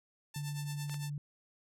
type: tone with tremolo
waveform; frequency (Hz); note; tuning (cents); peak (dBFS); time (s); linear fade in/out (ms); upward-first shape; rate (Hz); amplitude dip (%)
5% pulse; 887; A5; +14; -30; 0.34-1.1; 5; triangle; 8.9; 85
type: tone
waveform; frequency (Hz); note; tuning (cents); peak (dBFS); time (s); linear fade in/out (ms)
sine; 145.3; D3; -18; -36; 0.36-1.18; 2
type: clicks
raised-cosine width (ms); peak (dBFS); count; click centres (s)
0.2; -29; 2; 0.896 / 0.943
effects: none